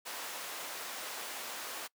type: high-pass noise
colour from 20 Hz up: pink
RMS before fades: -42 dBFS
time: 0.05-1.88 s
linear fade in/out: 20 ms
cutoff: 620 Hz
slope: 12 dB/octave
effects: noise-tail reverb RT60 0.1 s tail -23 dB re dry